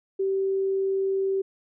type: tone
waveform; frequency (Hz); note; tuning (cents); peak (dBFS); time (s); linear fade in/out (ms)
sine; 387; G4; -22; -22; 0.19-1.42; 10
effects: none